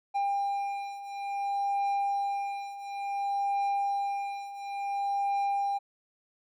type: beating tone pair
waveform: triangle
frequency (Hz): 799 / 799.57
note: G5 / G5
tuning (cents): +33 / +34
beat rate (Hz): 0.57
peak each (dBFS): -32 / -28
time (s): 0.14-5.79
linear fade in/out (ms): 20
effects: none